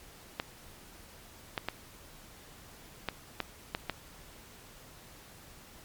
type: clicks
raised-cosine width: 0.3 ms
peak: -15 dBFS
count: 7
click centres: 0.399 / 1.578 / 1.686 / 3.087 / 3.403 / 3.749 / 3.897 s
effects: pink hiss -53 dBFS RMS until 5.84 s + MP3 96 kbps